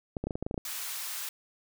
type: clicks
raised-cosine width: 2 ms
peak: -19 dBFS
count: 10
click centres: 0.168 / 0.24 / 0.27 / 0.308 / 0.355 / 0.426 / 0.465 / 0.511 / 0.543 / 0.578 s
type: high-pass noise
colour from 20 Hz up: white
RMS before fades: -37 dBFS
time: 0.65-1.29 s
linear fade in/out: 2 ms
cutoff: 970 Hz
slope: 12 dB/octave
effects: none